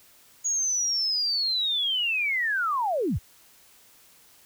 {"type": "linear sweep", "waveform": "sine", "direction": "down", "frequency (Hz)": [6730, 40], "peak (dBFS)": -23, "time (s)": [0.44, 3.19], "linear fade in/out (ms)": 20, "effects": ["white hiss -56 dBFS RMS until 4.45 s"]}